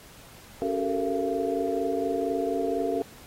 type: tone cluster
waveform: sine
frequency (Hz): 279.6 / 380.8 / 438.5 / 462.7 / 681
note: C#4 / F#4 / A4 / A#4 / F5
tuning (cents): +15 / +50 / -6 / -13 / -44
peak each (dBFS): -31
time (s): 0.62-3.02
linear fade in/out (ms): 0
effects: pink hiss -50 dBFS RMS until 3.26 s + AAC 48 kbps